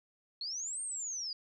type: linear two-way sweep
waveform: sine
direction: up then down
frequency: 4186 to 8760 to 4750 Hz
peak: -36 dBFS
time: 0.41-1.33 s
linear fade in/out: 2 ms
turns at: 0.82 s
effects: none